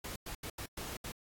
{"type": "noise bursts at uneven times", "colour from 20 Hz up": "pink", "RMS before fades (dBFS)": -42, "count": 6, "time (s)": [[0.04, 0.16], [0.26, 0.35], [0.43, 0.5], [0.58, 0.66], [0.77, 0.97], [1.04, 1.12]], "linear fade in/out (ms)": 5, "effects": ["AAC 64 kbps"]}